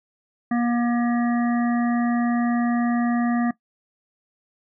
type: harmonic tone with a mistuned harmonic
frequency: 238.3 Hz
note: A#3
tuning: 38 cents sharp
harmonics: 1 / 3 / 5 / 7 / 8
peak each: -19 / -29 / -33 / -36 / -37 dBFS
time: 0.51-3.51 s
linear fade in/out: 5 ms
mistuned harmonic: 7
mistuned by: +24 cents
effects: noise-tail reverb RT60 0.1 s tail -19 dB re dry